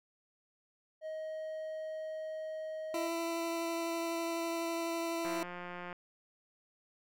triangle tone, 629 Hz, D#5, 19 cents sharp, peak -36 dBFS, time 1.01-3.1 s, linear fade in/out 50 ms
20% pulse tone with vibrato, 334 Hz, E4, 23 cents sharp, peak -29 dBFS, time 2.94-5.43 s, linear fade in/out 2 ms, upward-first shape triangle, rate 12 Hz, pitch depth 9 cents each way
click train, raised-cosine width 0.5 ms, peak -29 dBFS, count 121, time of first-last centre 5.25-5.928 s, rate 177 Hz
effects none

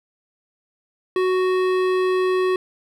sine tone with hard clipping, 370.6 Hz, F#4, 3 cents sharp, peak -19 dBFS, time 1.16-2.56 s, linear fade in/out 2 ms, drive 15 dB, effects none

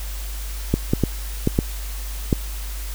clicks, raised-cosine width 3 ms, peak -3 dBFS, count 6, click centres 0.74 / 0.935 / 1.037 / 1.474 / 1.589 / 2.328 s, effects added 50 Hz sine -27 dBFS peak until 2.94 s + white hiss -37 dBFS RMS until 2.94 s

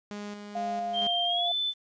sawtooth tone with tremolo, 206.2 Hz, G#3, 12 cents flat, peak -32 dBFS, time 0.11-1.07 s, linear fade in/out 0 ms, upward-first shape square, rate 2.2 Hz, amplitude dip 40%
sine tone, 698.5 Hz, F5, in tune, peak -29 dBFS, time 0.55-1.52 s, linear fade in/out 5 ms
sine tone with pitch glide, 3167 to 3514 Hz, G7 to A7, +17 to -3 cents, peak -26 dBFS, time 0.93-1.74 s, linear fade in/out 50 ms, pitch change +180 cents, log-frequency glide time 1.25-1.51 s
effects resampled to 16000 Hz + 10-bit

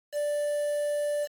triangle tone with quantisation, 587.3 Hz, D5, in tune, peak -24 dBFS, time 0.12-1.28 s, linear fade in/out 50 ms, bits 7, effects AAC 64 kbps

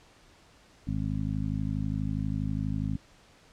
harmonic tone, 52.3 Hz, G#1, 13 cents sharp, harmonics 1 / 2 / 3 / 4 / 5, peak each -35 / -33 / -33 / -35 / -36 dBFS, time 0.87-2.97 s, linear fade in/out 5 ms, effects pink hiss -58 dBFS RMS until 3.52 s + low-pass 7000 Hz 12 dB/octave

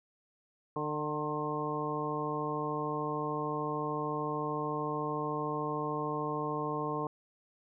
harmonic tone with a mistuned harmonic, 150 Hz, D3, 37 cents sharp, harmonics 1 / 2 / 3 / 4 / 5 / 6 / 7, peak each -40 / -39 / -37 / -43 / -43 / -41 / -37 dBFS, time 0.76-7.07 s, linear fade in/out 2 ms, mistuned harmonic 7, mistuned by +22 cents, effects none

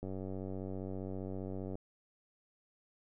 click train, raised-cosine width 2 ms, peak -29 dBFS, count 165, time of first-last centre 0.03-1.755 s, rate 95.1 Hz, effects none

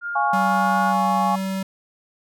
sine tone with pitch glide, 1409 to 1434.5 Hz, F6 to F6, +15 to +46 cents, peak -25 dBFS, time 0.01-0.94 s, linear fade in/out 50 ms, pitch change +31 cents, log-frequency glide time 0.45-0.8 s
sine chord, Db major, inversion first, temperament equal, 698.5 / 830.6 / 1108.7 Hz, F5 / Ab5 / Db6, 0 / 0 / 0 cents, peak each -26 / -20 / -23 dBFS, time 0.15-1.36 s, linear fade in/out 10 ms
square tone, 191.6 Hz, G3, 39 cents flat, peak -24 dBFS, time 0.33-1.63 s, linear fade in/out 5 ms
effects none

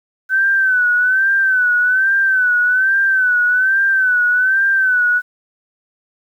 sine tone with vibrato, 1521 Hz, F#6, 47 cents sharp, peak -11 dBFS, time 0.29-5.22 s, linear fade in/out 50 ms, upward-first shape sine, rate 1.2 Hz, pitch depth 74 cents each way, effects 8-bit

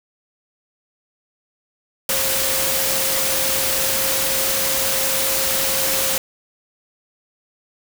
sine tone in noise, 534 Hz, C5, 35 cents sharp, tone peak -28 dBFS, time 2.09-6.18 s, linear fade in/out 2 ms, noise white, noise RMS -20 dBFS, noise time 2.09-6.18 s, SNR -11 dB, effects none

